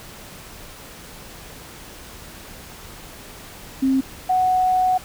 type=tone pair in turn; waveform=sine; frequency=265.9 / 740.2 Hz; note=C4 / F#5; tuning=+28 / 0 cents; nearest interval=octave + tritone; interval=1772 cents; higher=second; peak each=-15 dBFS; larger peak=neither; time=3.82-4.01 / 4.29-4.98 s; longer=second; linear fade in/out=10 ms; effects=pink hiss -40 dBFS RMS until 5.04 s